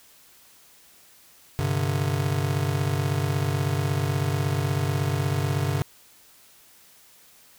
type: chord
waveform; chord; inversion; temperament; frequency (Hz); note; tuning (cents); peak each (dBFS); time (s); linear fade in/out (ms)
square; G suspended fourth; none; just; 98 / 130.67 / 147; G2 / C3 / D3; 0 / -2 / +2; -28; 1.59-5.82; 0
effects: white hiss -54 dBFS RMS until 7.58 s